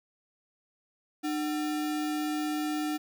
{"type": "tone with sample-and-hold", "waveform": "sine", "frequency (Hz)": 302.7, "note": "D#4", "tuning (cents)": -48, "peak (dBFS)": -28, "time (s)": [1.23, 2.98], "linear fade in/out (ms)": 20, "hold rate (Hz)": 1050, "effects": []}